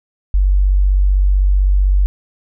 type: tone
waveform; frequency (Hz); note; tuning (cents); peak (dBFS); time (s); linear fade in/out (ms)
sine; 47.87; G1; -40; -9; 0.34-2.06; 0
effects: none